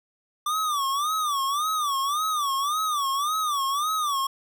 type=tone with vibrato; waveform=square; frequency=1174.7 Hz; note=D6; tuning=in tune; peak=-24 dBFS; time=0.46-4.27 s; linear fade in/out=5 ms; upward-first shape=sine; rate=1.8 Hz; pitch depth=150 cents each way; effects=none